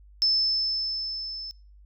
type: tone with level ramp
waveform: sine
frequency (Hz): 5260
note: E8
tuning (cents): -5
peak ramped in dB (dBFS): -18 to -34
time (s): 0.22-1.51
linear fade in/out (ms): 0
effects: noise-tail reverb RT60 0.4 s tail -26 dB re dry + added 50 Hz sine -49 dBFS peak until 1.85 s